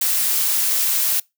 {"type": "noise", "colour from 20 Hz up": "blue", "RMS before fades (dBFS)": -19, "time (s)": [0.01, 1.2], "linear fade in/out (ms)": 5, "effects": ["noise-tail reverb RT60 0.2 s tail -24 dB re dry"]}